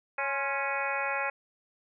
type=harmonic tone with a mistuned harmonic; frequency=277.2 Hz; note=C#4; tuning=in tune; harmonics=2 / 3 / 4 / 5 / 6 / 7 / 8 / 9; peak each=-36 / -35 / -38 / -36 / -37 / -38 / -38 / -36 dBFS; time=0.18-1.3 s; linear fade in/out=5 ms; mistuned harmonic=4; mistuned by=-64 cents; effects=none